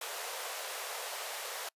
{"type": "high-pass noise", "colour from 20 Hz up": "pink", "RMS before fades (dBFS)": -40, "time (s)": [0.01, 1.69], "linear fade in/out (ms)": 5, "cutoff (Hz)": 460, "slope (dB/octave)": 48, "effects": ["noise-tail reverb RT60 0.1 s tail -26 dB re dry", "resampled to 32000 Hz"]}